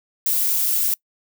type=noise; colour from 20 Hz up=violet; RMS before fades=-20 dBFS; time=0.26-0.94 s; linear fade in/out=2 ms; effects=noise-tail reverb RT60 0.1 s tail -24 dB re dry